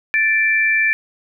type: tone pair together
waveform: sine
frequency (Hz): 1759 / 2348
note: A6 / D7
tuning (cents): -1 / -1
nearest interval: perfect fourth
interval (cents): 500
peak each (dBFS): -16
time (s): 0.14-0.93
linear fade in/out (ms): 0
effects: none